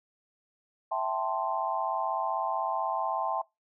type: chord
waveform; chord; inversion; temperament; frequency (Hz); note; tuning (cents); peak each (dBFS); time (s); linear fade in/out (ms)
sine; A minor seventh; second; equal; 659.3 / 784 / 880 / 1046.5; E5 / G5 / A5 / C6; 0 / 0 / 0 / 0; -33; 0.91-3.42; 10
effects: noise-tail reverb RT60 0.2 s tail -22 dB re dry